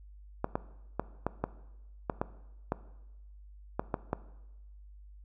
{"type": "clicks", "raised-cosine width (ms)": 1, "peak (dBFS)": -15, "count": 11, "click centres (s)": [0.444, 0.555, 0.996, 1.266, 1.44, 2.098, 2.215, 2.721, 3.795, 3.942, 4.131], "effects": ["noise-tail reverb RT60 1.0 s tail -17 dB re dry", "added 50 Hz sine -49 dBFS peak until 5.24 s"]}